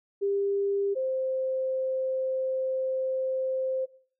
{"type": "tone pair in turn", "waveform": "sine", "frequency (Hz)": [399, 523.1], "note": ["G4", "C5"], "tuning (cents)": [31, -1], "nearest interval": "perfect fourth", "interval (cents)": 468, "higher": "second", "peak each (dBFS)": [-24, -26], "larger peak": "first", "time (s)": [[0.21, 0.95], [0.95, 3.86]], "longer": "second", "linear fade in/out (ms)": 20, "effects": ["noise-tail reverb RT60 0.5 s tail -19 dB re dry"]}